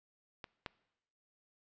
clicks, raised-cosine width 0.3 ms, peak -28 / -23 dBFS, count 2, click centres 0.442 / 0.662 s, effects noise-tail reverb RT60 0.9 s tail -22 dB re dry + resampled to 16000 Hz

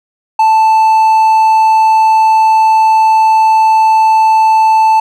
triangle tone, 880 Hz, A5, in tune, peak -3 dBFS, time 0.39-5 s, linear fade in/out 5 ms, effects none

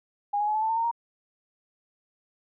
sine tone with pitch steps, 818 / 833.7 / 849.8 / 866.1 / 882.8 / 899.8 / 917.1 / 934.8 Hz, G#5 / G#5 / G#5 / A5 / A5 / A5 / A#5 / A#5, -26 / +6 / +40 / -28 / +5 / +39 / -29 / +5 cents, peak -23 dBFS, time 0.33-0.914 s, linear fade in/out 10 ms, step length 73 ms, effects none

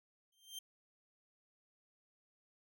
sawtooth tone with exponential growth, 3155 Hz, G7, 10 cents sharp, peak -39 dBFS, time 0.32-0.59 s, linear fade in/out 5 ms, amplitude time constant 58 ms, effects none

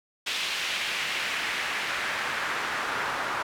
pink noise with band-pass filter sweep, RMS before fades -30 dBFS, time 0.26-3.43 s, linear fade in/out 10 ms, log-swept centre 3100 to 1200 Hz, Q 1.5, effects none

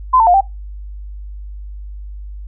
sine tone with pitch steps, 1023 / 899 / 709 / 782 Hz, C6 / A5 / F5 / G5, -39 / +37 / +26 / -4 cents, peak -7 dBFS, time 0.13-0.41 s, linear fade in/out 10 ms, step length 70 ms, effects noise-tail reverb RT60 0.2 s tail -18 dB re dry + added 50 Hz sine -27 dBFS peak until 2.47 s

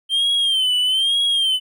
triangle tone with vibrato, 3136 Hz, G7, in tune, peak -14 dBFS, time 0.09-1.6 s, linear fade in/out 50 ms, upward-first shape sine, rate 1.1 Hz, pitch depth 94 cents each way, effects none

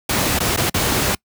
pink noise with dropouts, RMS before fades -18 dBFS, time 0.09-1.15 s, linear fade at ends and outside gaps 5 ms, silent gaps 0.39-0.402 / 0.564-0.573 / 0.698-0.742 s, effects noise-tail reverb RT60 0.1 s tail -26 dB re dry + high-pass 60 Hz 12 dB/octave

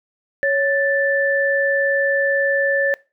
sine tone pair together, 554.7 / 1761 Hz, C#5 / A6, +1 / +1 cents, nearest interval octave + minor sixth, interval 2000 cents, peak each -18 dBFS, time 0.43-2.94 s, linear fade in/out 0 ms, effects noise-tail reverb RT60 0.3 s tail -23 dB re dry

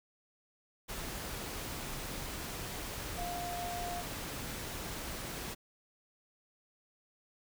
sine tone in noise, 703 Hz, F5, 11 cents sharp, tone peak -38 dBFS, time 3.17-4.02 s, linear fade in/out 20 ms, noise pink, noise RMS -41 dBFS, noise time 0.88-5.55 s, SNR 0 dB, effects none

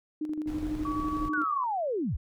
sine tone with tremolo, 306 Hz, D#4, 29 cents flat, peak -28 dBFS, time 0.21-1.44 s, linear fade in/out 5 ms, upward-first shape square, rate 12 Hz, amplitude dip 50%
brown noise, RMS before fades -38 dBFS, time 0.47-1.29 s, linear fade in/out 5 ms
sine tone, 1135 Hz, C#6, 41 cents sharp, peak -32 dBFS, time 0.85-1.64 s, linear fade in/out 2 ms
sine linear sweep, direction down, 1526 to 38.89 Hz, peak -27 dBFS, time 1.33-2.17 s, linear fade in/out 10 ms
effects none

